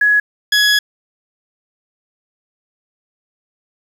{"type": "tone pair in turn", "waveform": ["sine", "20% pulse"], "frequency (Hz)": [1680, 1680], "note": ["G#6", "G#6"], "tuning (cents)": [19, 19], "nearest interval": "unison", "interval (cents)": 0, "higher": "neither", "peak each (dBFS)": [-9, -5], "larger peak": "second", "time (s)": [[0.01, 0.2], [0.52, 0.79]], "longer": "second", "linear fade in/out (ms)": 5, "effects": ["low-pass 10000 Hz 12 dB/octave", "7-bit"]}